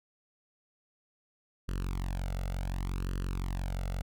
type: tone with flanger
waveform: sawtooth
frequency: 45.73 Hz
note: F#1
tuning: 20 cents flat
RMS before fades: -34 dBFS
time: 1.68-4.02 s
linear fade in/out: 10 ms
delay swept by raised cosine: 0.66 to 1.46 ms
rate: 0.68 Hz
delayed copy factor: +0.95
effects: none